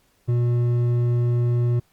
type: tone with hard clipping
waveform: triangle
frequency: 120.4 Hz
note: B2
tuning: 44 cents flat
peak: -19 dBFS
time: 0.28-1.8 s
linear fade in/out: 10 ms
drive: 10 dB
effects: pink hiss -63 dBFS RMS until 1.92 s + Opus 48 kbps